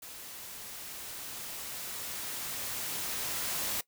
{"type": "noise with level ramp", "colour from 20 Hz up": "white", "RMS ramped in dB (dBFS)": [-46, -33], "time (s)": [0.02, 3.81], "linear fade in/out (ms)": 5, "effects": ["noise-tail reverb RT60 0.1 s tail -20 dB re dry"]}